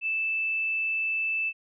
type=tone; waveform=sine; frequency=2637 Hz; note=E7; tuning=in tune; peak=-25 dBFS; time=0.01-1.53 s; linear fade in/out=50 ms; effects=none